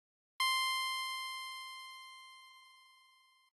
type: tone with exponential decay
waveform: 15% pulse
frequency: 1046.5 Hz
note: C6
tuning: in tune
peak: -22 dBFS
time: 0.4-3.49 s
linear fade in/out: 2 ms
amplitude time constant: 670 ms
effects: low-pass 11000 Hz 12 dB/octave + AAC 32 kbps